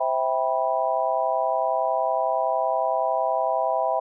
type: chord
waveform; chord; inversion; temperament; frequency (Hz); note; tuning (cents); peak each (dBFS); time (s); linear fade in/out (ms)
sine; C major seventh; none; just; 523.3 / 654.1 / 784.9 / 981.1; C5 / E5 / G5 / B5; 0 / -14 / +2 / -12; -29 / -24 / -26 / -27; 0-4; 10
effects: none